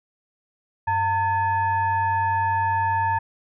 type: tone with frequency modulation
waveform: sine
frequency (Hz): 905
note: A5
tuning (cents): +48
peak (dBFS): -19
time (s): 0.87-3.19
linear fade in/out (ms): 10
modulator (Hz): 809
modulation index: 0.67
effects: none